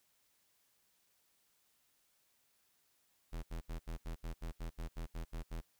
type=tone bursts; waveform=square; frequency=41.46 Hz; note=E1; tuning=11 cents sharp; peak=-40 dBFS; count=13; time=3.32-5.614 s; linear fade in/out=20 ms; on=110 ms; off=72 ms; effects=white hiss -75 dBFS RMS until 5.79 s